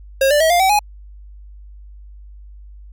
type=tone with pitch steps; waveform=square; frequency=540 / 588.9 / 642.2 / 700.3 / 763.7 / 832.8 Hz; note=C#5 / D5 / E5 / F5 / G5 / G#5; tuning=-45 / +5 / -45 / +5 / -45 / +5 cents; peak=-12 dBFS; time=0.21-0.792 s; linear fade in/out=5 ms; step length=97 ms; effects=added 50 Hz sine -36 dBFS peak until 2.92 s